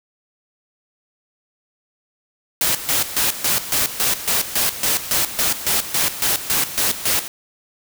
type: noise with tremolo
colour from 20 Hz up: white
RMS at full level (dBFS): -18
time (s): 2.61-7.28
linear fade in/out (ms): 2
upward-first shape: square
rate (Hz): 3.6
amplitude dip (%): 75
effects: none